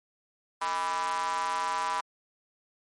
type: tone with high-pass filter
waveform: square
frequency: 90 Hz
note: F#2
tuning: 47 cents flat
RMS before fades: -30 dBFS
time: 0.61-2.01 s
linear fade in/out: 10 ms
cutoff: 1000 Hz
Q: 5.6
effects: MP3 48 kbps